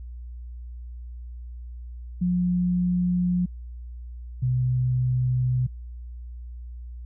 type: tone pair in turn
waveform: sine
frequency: 178.7 / 126.36 Hz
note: F3 / B2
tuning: +40 / +40 cents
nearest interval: tritone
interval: 600 cents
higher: first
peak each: -20 dBFS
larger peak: neither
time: 2.21-3.46 / 4.42-5.67 s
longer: neither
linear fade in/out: 10 ms
effects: added 60 Hz sine -35 dBFS peak until 7.05 s